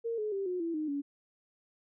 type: tone with pitch steps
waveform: sine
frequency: 461.3 / 425.5 / 392.4 / 361.9 / 333.8 / 307.9 / 284 Hz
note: A#4 / G#4 / G4 / F#4 / E4 / D#4 / C#4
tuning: -18 / +42 / +2 / -38 / +22 / -18 / +42 cents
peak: -31 dBFS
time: 0.04-1.02 s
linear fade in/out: 20 ms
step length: 140 ms
effects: none